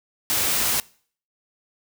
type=noise; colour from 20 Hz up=white; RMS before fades=-22 dBFS; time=0.3-0.8 s; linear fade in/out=0 ms; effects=noise-tail reverb RT60 0.5 s tail -23 dB re dry